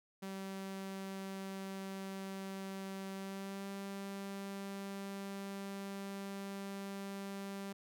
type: tone with pitch glide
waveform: sawtooth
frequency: 193.2 to 197.03 Hz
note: G3 to G3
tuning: -25 to +9 cents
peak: -38 dBFS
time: 0.22-7.73 s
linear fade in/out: 10 ms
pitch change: +34 cents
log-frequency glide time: 3.14-3.68 s
effects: none